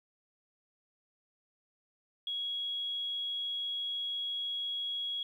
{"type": "tone", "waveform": "sine", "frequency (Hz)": 3322, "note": "G#7", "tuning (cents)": 0, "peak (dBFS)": -33, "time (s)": [2.27, 5.23], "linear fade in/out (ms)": 2, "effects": ["11-bit"]}